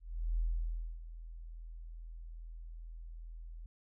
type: tone with ADSR envelope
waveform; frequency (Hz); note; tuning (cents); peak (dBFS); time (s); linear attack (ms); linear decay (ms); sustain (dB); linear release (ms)
sine; 41.2; E1; 0; -29; 0-3.66; 380; 610; -15; 3
effects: none